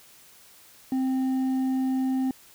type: tone with hard clipping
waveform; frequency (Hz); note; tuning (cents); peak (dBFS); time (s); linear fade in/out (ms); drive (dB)
sine; 261.6; C4; 0; -24; 0.92-2.31; 2; 4
effects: white hiss -53 dBFS RMS until 2.54 s